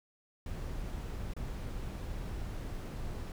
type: noise with dropouts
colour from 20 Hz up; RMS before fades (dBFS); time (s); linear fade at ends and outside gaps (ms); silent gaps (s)
brown; -39; 0.46-3.32; 2; 1.336-1.365
effects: none